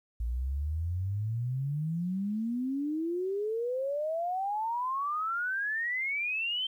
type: exponential sweep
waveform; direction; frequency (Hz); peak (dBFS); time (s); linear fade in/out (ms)
sine; up; 56.1 to 3139; -29; 0.2-6.67; 5
effects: 11-bit